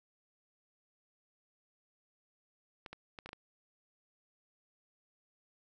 clicks, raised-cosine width 0.3 ms, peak -29 dBFS, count 6, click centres 2.862 / 2.93 / 3.188 / 3.26 / 3.291 / 3.331 s, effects none

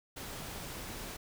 pink noise, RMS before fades -43 dBFS, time 0.16-1.17 s, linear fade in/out 10 ms, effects none

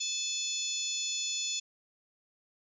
harmonic tone, 866 Hz, A5, 28 cents flat, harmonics 3 / 4 / 5 / 6 / 7 / 8, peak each -42 / -36 / -42 / -41 / -43 / -35 dBFS, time 0-1.6 s, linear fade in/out 10 ms, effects none

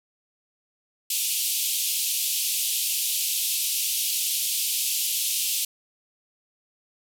white band-pass noise, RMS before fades -26 dBFS, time 1.1-5.65 s, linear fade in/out 5 ms, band 2600 to 15000 Hz, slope 48 dB/octave, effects none

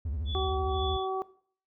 triangle tone with vibrato, 74.4 Hz, D2, 23 cents sharp, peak -28 dBFS, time 0.05-0.97 s, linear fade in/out 5 ms, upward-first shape triangle, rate 13 Hz, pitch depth 290 cents each way
sine tone with tremolo, 3439 Hz, A7, 40 cents flat, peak -35 dBFS, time 0.25-1.1 s, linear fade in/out 50 ms, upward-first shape sine, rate 2 Hz, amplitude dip 95%
harmonic tone, 380 Hz, F#4, 46 cents sharp, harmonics 1 / 2 / 3, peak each -31 / -34 / -36 dBFS, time 0.35-1.22 s, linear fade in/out 0 ms
effects noise-tail reverb RT60 0.5 s tail -18 dB re dry

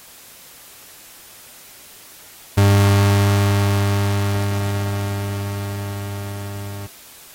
40% pulse tone with level ramp, 100.4 Hz, G2, 42 cents sharp, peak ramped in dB -9 to -28 dBFS, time 2.57-6.87 s, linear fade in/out 10 ms, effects white hiss -43 dBFS RMS until 7.34 s + AAC 48 kbps

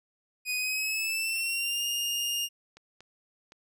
sawtooth tone with pitch glide, 2491 to 2829 Hz, D#7 to F7, +1 to +22 cents, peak -25 dBFS, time 0.45-2.49 s, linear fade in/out 50 ms, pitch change +221 cents, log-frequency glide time 0.56-1.85 s
clicks, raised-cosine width 0.2 ms, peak -33 dBFS, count 3, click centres 2.77 / 3.006 / 3.521 s
effects none

